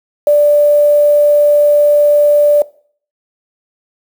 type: tone with quantisation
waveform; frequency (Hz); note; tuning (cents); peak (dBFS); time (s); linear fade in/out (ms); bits
sine; 587.3; D5; 0; -5; 0.27-2.62; 2; 5
effects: noise-tail reverb RT60 0.5 s tail -20 dB re dry